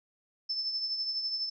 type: tone with tremolo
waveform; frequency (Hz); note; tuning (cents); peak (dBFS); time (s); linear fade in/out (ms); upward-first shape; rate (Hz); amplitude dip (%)
sine; 5274; E8; 0; -28; 0.49-1.5; 10; triangle; 12; 55
effects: none